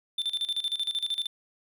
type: tone with tremolo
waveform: triangle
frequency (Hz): 3554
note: A7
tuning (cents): +17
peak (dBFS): -24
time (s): 0.18-1.27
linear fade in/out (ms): 5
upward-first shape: square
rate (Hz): 13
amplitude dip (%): 80
effects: none